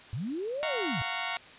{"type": "linear two-way sweep", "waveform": "sine", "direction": "up then down", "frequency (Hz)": [92.5, 637, 92.5], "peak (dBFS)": -31, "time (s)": [0.13, 1.02], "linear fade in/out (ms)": 0, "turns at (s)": 0.66}
{"type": "chord", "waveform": "15% pulse", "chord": "Gb major seventh", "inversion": "third", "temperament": "just", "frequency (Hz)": [693.7, 740, 925, 1110], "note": ["F5", "Gb5", "Bb5", "Db6"], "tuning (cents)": [-12, 0, -14, 2], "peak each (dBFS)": -31, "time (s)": [0.63, 1.37], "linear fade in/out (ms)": 0}
{"effects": ["white hiss -50 dBFS RMS until 1.58 s", "resampled to 8000 Hz"]}